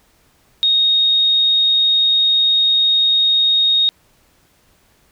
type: tone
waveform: sine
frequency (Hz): 3729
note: A#7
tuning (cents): 0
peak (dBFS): -11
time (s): 0.63-3.89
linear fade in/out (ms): 0
effects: pink hiss -56 dBFS RMS until 5.11 s